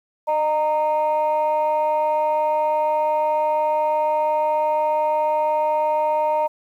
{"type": "tone pair together", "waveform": "sine", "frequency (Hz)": [610, 924.2], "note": ["D#5", "A#5"], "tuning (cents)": [-34, -15], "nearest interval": "perfect fifth", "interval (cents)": 719, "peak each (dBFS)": [-19, -18], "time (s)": [0.27, 6.48], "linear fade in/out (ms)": 20, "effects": ["tanh soft clip ceiling -13 dBFS", "9-bit"]}